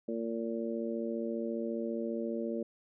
harmonic tone, 114.7 Hz, A#2, 28 cents flat, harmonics 2 / 3 / 4 / 5, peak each -36 / -38 / -39 / -40 dBFS, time 0.08-2.63 s, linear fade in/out 5 ms, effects none

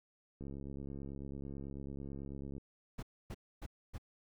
click train, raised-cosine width 3 ms, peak -33 dBFS, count 151, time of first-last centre 0.41-2.581 s, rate 69.1 Hz
brown noise bursts, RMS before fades -42 dBFS, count 4, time 2.98-3.982 s, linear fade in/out 10 ms, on 48 ms, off 270 ms
effects none

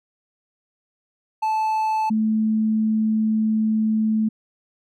triangle / sine tone pair in turn, 873 / 218.2 Hz, A5 / A3, -14 / -14 cents, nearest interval 2 octaves, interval 2400 cents, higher first, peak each -17 dBFS, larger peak neither, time 1.42-2.1 / 2.1-4.29 s, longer second, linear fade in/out 10 ms, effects none

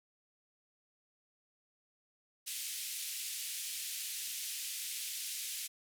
white band-pass noise, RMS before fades -41 dBFS, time 2.46-5.68 s, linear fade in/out 20 ms, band 2300 to 13000 Hz, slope 24 dB/octave, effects none

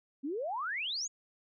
sine exponential sweep, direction up, 257.1 to 7040 Hz, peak -33 dBFS, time 0.23-1.08 s, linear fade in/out 20 ms, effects none

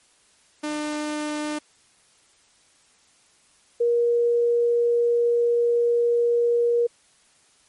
sawtooth / sine tone pair in turn, 300.4 / 474 Hz, D4 / A#4, +39 / +29 cents, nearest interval minor sixth, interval 790 cents, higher second, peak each -22 / -17 dBFS, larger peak second, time 0.63-1.59 / 3.8-6.87 s, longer second, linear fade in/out 10 ms, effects white hiss -59 dBFS RMS until 7.68 s + MP3 48 kbps

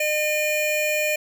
square tone pair together, 606.8 / 2422 Hz, D#5 / D#7, -44 / -47 cents, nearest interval 2 octaves, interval 2397 cents, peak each -24 dBFS, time 0-1.16 s, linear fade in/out 5 ms, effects none

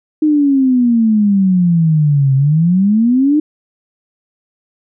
sine exponential two-way sweep, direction down then up, 311.1 to 132.6 to 309.5 Hz, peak -8 dBFS, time 0.22-3.4 s, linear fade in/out 5 ms, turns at 2.35 s, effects none

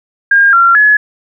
sine tone with pitch steps, 1614 / 1373 / 1698 Hz, G#6 / F6 / G#6, -50 / -30 / +38 cents, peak -4 dBFS, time 0.31-0.97 s, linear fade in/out 5 ms, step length 220 ms, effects none

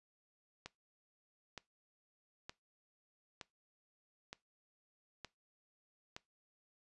click train, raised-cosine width 0.2 ms, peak -28 dBFS, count 7, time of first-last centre 0.66-6.165 s, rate 1.09 Hz, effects noise-tail reverb RT60 0.2 s tail -21 dB re dry + resampled to 24000 Hz

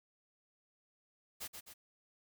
white noise with echo, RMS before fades -43 dBFS, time 1.4-1.48 s, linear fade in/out 20 ms, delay 130 ms, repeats 2, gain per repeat -5 dB, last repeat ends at 1.74 s, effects none

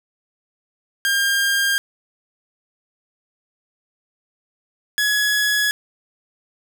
sawtooth tone pair in turn, 1606 / 1685.1 Hz, G6 / G#6, +41 / +25 cents, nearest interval minor second, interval 84 cents, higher second, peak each -13 dBFS, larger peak neither, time 1.05-1.78 / 4.98-5.71 s, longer neither, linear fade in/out 0 ms, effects none

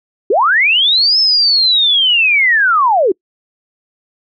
sine linear two-way sweep, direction up then down, 339.9 to 5290 to 339.9 Hz, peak -8 dBFS, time 0.3-3.12 s, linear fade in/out 5 ms, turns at 1.19 s, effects noise-tail reverb RT60 0.1 s tail -26 dB re dry

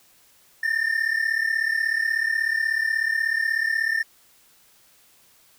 triangle tone pair together, 1781.6 / 1818 Hz, A6 / A#6, +21 / -44 cents, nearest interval unison, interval 35 cents, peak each -22 dBFS, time 0.63-4.03 s, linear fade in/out 5 ms, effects white hiss -57 dBFS RMS until 5.58 s

